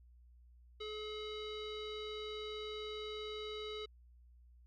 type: tone with low-pass filter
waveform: square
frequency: 426.8 Hz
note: G#4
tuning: 47 cents sharp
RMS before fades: -44 dBFS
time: 0.8-3.86 s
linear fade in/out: 10 ms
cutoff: 3700 Hz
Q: 5.4
effects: added 60 Hz sine -59 dBFS peak until 4.66 s